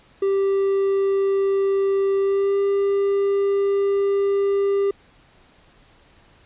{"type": "tone with pitch glide", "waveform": "triangle", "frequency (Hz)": [392, 397.7], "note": ["G4", "G4"], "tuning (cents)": [0, 25], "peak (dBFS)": -15, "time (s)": [0.22, 4.91], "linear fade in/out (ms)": 5, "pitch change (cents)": 25, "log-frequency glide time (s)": [2.19, 2.59], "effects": ["pink hiss -54 dBFS RMS until 6.45 s", "resampled to 8000 Hz"]}